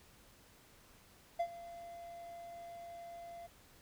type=tone with ADSR envelope; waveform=triangle; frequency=686 Hz; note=F5; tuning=31 cents flat; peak=-28 dBFS; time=1.39-3.47 s; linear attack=12 ms; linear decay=67 ms; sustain=-17 dB; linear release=11 ms; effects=pink hiss -63 dBFS RMS until 3.81 s